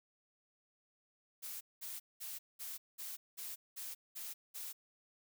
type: noise bursts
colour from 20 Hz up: blue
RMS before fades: -45 dBFS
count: 9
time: 1.42-4.73 s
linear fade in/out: 20 ms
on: 190 ms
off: 200 ms
effects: none